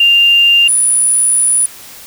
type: tone pair in turn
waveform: sine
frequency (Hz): 2794 / 9839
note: F7 / D#9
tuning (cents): 0 / -20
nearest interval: octave + minor seventh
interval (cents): 2180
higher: second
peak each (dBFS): -5 / -8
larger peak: first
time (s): 0-0.68 / 0.68-1.66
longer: second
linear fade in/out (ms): 5
effects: white hiss -34 dBFS RMS until 2.06 s